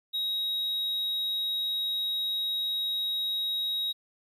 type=tone; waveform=triangle; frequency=3801 Hz; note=A#7; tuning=33 cents sharp; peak=-26 dBFS; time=0.13-3.93 s; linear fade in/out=20 ms; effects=11-bit